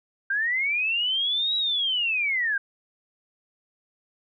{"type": "linear two-way sweep", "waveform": "sine", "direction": "up then down", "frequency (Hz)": [1560, 3892, 1560], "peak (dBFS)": -22, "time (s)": [0.3, 2.58], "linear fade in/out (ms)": 5, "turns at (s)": 1.56, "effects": []}